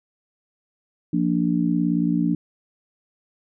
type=chord; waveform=sine; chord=Bb major; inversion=second; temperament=just; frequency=174.81 / 233.1 / 291.4 Hz; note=F3 / Bb3 / D4; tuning=+2 / 0 / -13 cents; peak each=-22 / -24 / -22 dBFS; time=1.13-2.35 s; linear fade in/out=5 ms; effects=none